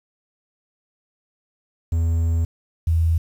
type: tone pair in turn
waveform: triangle / sine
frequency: 82.7 / 82.24 Hz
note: E2 / E2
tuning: +6 / -4 cents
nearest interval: unison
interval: 10 cents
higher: first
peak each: -15 dBFS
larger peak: neither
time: 1.92-2.45 / 2.87-3.18 s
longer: first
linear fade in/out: 5 ms
effects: 8-bit